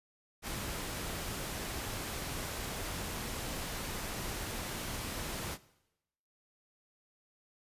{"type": "noise", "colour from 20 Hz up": "pink", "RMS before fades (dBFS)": -39, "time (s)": [0.42, 5.58], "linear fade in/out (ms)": 50, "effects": ["noise-tail reverb RT60 0.9 s tail -19 dB re dry", "resampled to 32000 Hz"]}